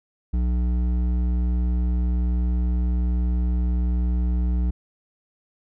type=tone with hard clipping; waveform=triangle; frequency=60.6 Hz; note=B1; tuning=32 cents flat; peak=-21 dBFS; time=0.33-4.71 s; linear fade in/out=10 ms; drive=13 dB; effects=none